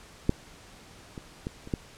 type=clicks; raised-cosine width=3 ms; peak=-8 / -25 / -19 / -28 / -14 dBFS; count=5; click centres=0.294 / 1.178 / 1.469 / 1.674 / 1.738 s; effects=pink hiss -51 dBFS RMS until 1.97 s + low-pass 9000 Hz 12 dB/octave